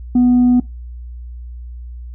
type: tone with tanh clipping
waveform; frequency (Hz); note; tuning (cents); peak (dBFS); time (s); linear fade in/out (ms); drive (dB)
sine; 246.9; B3; 0; -9; 0.15-0.6; 5; 1
effects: noise-tail reverb RT60 0.2 s tail -20 dB re dry + added 60 Hz sine -28 dBFS peak until 2.14 s